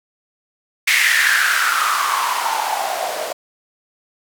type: noise with band-pass filter sweep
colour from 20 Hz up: blue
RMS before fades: -18 dBFS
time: 0.87-3.33 s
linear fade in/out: 10 ms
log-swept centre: 2100 to 590 Hz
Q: 6.5
effects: none